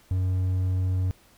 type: tone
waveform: triangle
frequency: 92.6 Hz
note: F#2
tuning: 2 cents sharp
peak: -20 dBFS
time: 0.11-1.11 s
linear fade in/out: 0 ms
effects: pink hiss -58 dBFS RMS until 1.37 s